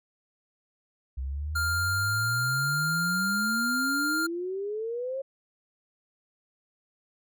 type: exponential sweep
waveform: sine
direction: up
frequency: 64 to 547 Hz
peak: -29 dBFS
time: 1.17-5.22 s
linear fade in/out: 10 ms
type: tone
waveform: square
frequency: 1400 Hz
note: F6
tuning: 4 cents sharp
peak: -26 dBFS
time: 1.55-4.27 s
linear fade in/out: 10 ms
effects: MP3 96 kbps